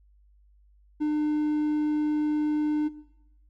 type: tone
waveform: triangle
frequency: 301.4 Hz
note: D4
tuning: 45 cents sharp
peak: -21 dBFS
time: 1-2.89 s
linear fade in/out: 20 ms
effects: noise-tail reverb RT60 0.9 s tail -18 dB re dry + added 50 Hz sine -56 dBFS peak until 3.49 s